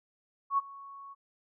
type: tone with ADSR envelope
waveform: sine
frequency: 1108.7 Hz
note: C#6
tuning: in tune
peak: -22 dBFS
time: 0.5-1.15 s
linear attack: 79 ms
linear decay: 25 ms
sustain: -22 dB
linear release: 28 ms
effects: none